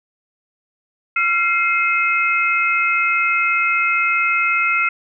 sine tone cluster, 1371 / 2116 / 2555 Hz, F6 / C7 / D#7, -32 / +19 / +45 cents, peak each -19 dBFS, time 1.16-4.89 s, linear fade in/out 5 ms, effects none

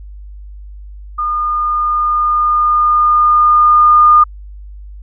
sine tone with level ramp, 1216 Hz, D#6, 40 cents flat, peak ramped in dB -14 to -3 dBFS, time 1.18-4.24 s, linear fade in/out 10 ms, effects added 50 Hz sine -29 dBFS peak until 5.02 s

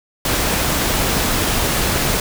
pink noise, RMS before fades -18 dBFS, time 0.25-2.2 s, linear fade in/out 2 ms, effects none

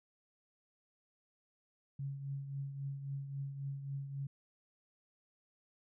sine tone with tremolo, 138.59 Hz, C#3, in tune, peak -36 dBFS, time 1.99-4.27 s, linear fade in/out 5 ms, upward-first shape triangle, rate 3.7 Hz, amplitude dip 60%, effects none

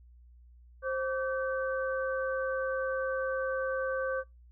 sine tone cluster, 527 / 1152 / 1538 Hz, C5 / D6 / G6, +12 / -34 / -33 cents, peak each -31 / -38 / -36 dBFS, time 0.82-4.24 s, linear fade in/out 50 ms, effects noise-tail reverb RT60 0.2 s tail -25 dB re dry + added 60 Hz sine -53 dBFS peak until 4.51 s

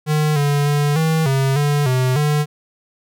square tone with pitch steps, 152.3 / 144.2 / 145.7 / 160.1 / 135 / 145.6 / 128.2 / 148.9 Hz, D#3 / D3 / D3 / D#3 / C#3 / D3 / C3 / D3, -37 / -31 / -13 / +50 / -45 / -15 / -35 / +24 cents, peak -15 dBFS, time 0.06-2.46 s, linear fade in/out 50 ms, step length 300 ms, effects none

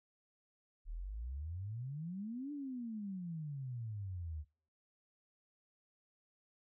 sine exponential two-way sweep, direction up then down, 36.61 to 297.1 to 73.2 Hz, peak -40 dBFS, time 0.85-4.45 s, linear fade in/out 50 ms, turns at 2.52 s, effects noise-tail reverb RT60 0.5 s tail -25 dB re dry

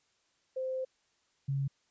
sine tone pair in turn, 520 / 137.73 Hz, C5 / C#3, -11 / -11 cents, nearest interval octave + major seventh, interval 2300 cents, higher first, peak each -32 / -29 dBFS, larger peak second, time 0.56-0.85 / 1.48-1.68 s, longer first, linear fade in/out 10 ms, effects white hiss -73 dBFS RMS until 1.9 s + resampled to 16000 Hz

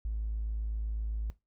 triangle tone with tanh clipping, 53.9 Hz, A1, 35 cents flat, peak -30 dBFS, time 0.05-1.3 s, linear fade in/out 0 ms, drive 1 dB, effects noise-tail reverb RT60 0.2 s tail -17 dB re dry

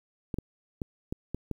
clicks, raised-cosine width 3 ms, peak -19 dBFS, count 6, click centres 0.342 / 0.386 / 0.818 / 1.125 / 1.346 / 1.513 s, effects 9-bit

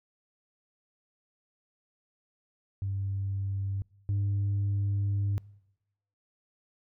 sine tone pair in turn, 98 / 100.29 Hz, G2 / G2, 0 / +40 cents, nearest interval unison, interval 40 cents, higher second, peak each -28 / -23 dBFS, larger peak second, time 2.82-3.82 / 4.09-5.38 s, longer second, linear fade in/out 0 ms, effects noise-tail reverb RT60 0.9 s tail -25 dB re dry + tanh soft clip ceiling -24 dBFS

